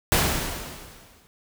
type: noise with exponential decay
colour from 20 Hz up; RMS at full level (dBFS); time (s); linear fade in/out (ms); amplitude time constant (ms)
pink; -18; 0.12-1.27; 0; 250
effects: none